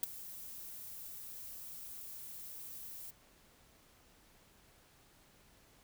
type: noise with ADSR envelope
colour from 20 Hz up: violet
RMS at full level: -29 dBFS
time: 0.03-3.11 s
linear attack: 3 ms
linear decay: 12 ms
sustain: -19 dB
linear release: 11 ms
effects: pink hiss -65 dBFS RMS until 5.83 s